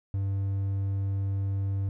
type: tone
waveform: triangle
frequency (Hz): 98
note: G2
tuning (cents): 0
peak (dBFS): -24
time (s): 0.14-1.89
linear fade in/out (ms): 0
effects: none